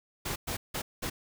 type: noise bursts at uneven times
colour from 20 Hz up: pink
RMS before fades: -34 dBFS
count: 4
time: 0.25-0.36 / 0.47-0.57 / 0.74-0.82 / 1.02-1.1 s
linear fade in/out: 10 ms
effects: none